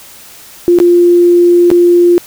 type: tone with dropouts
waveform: sine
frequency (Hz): 349.2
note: F4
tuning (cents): 0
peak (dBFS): -3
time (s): 0.68-2.18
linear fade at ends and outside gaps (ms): 0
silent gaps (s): 0.787-0.801 / 1.703-1.714
effects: white hiss -35 dBFS RMS until 2.26 s

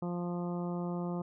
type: harmonic tone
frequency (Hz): 175.2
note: F3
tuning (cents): +6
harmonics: 1 / 2 / 3 / 4 / 5 / 6 / 7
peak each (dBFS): -34 / -40 / -44 / -46 / -48 / -50 / -51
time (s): 0.02-1.22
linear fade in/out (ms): 5
effects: none

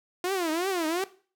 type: tone with vibrato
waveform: sawtooth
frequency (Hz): 349.2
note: F4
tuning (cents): 0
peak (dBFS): -22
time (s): 0.24-1.04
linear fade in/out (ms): 2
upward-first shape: triangle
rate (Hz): 2.8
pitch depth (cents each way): 230
effects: noise-tail reverb RT60 0.4 s tail -17 dB re dry

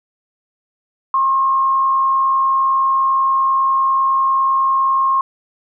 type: tone with frequency modulation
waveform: sine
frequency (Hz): 1073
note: C6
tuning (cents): +43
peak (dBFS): -12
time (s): 1.14-5.21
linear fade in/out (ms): 2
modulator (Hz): 70.2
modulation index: 0.31
effects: none

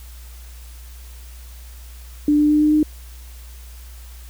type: tone with pitch steps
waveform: sine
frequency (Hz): 295.8 / 298 / 300.3 / 302.5 / 304.8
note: D4 / D4 / D4 / D#4 / D#4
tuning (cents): +13 / +25 / +39 / -49 / -36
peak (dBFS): -12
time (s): 2.28-2.83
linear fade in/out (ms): 2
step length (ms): 110
effects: added 60 Hz sine -36 dBFS peak until 4.29 s + white hiss -47 dBFS RMS until 4.29 s

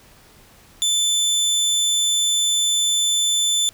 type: tone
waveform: 25% pulse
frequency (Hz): 3520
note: A7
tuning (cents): 0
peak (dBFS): -13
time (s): 0.82-3.69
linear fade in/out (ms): 0
effects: pink hiss -50 dBFS RMS until 3.73 s

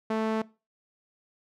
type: tone with band-pass filter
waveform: sawtooth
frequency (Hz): 220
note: A3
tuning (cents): 0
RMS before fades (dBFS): -28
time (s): 0.1-0.42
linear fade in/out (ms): 5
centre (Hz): 610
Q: 0.61
effects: noise-tail reverb RT60 0.3 s tail -21 dB re dry

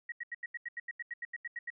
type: tone bursts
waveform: sine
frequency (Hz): 1900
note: A#6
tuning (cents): +33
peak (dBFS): -36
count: 15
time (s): 0.09-1.703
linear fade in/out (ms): 5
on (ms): 31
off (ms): 82
effects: none

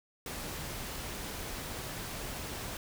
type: noise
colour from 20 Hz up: pink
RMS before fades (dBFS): -40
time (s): 0.26-2.77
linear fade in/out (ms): 2
effects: none

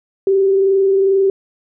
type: tone with frequency modulation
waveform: sine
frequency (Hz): 388.7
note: G4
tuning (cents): -15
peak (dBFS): -10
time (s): 0.27-1.3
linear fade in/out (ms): 2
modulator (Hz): 22.4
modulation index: 0.28
effects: none

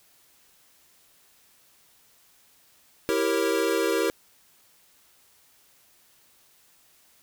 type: chord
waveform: square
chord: E diminished seventh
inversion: none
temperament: equal with one note detuned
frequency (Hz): 329.6 / 392 / 466.2 / 546.7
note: E4 / G4 / Bb4 / Db5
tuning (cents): 0 / 0 / 0 / -24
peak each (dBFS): -29 / -28 / -27 / -32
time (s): 3.09-4.1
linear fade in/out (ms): 0
effects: white hiss -60 dBFS RMS until 7.22 s

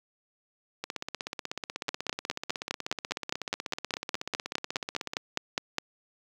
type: two click trains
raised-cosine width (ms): 0.2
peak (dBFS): -10 / -16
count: 20 / 71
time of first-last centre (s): 1.89-5.783 / 0.84-5.134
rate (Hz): 4.88 / 16.3
effects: high-pass 150 Hz 12 dB/octave + 8-bit

